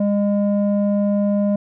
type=tone with low-pass filter; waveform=square; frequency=203.7 Hz; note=G#3; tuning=33 cents flat; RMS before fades=-18 dBFS; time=0-1.56 s; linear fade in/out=5 ms; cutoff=520 Hz; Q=3; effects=none